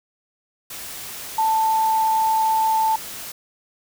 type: tone in noise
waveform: sine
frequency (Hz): 884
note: A5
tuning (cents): +8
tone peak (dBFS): -16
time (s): 1.38-2.96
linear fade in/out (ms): 5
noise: white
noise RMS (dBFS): -34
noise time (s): 0.7-3.32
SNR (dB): +15
effects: none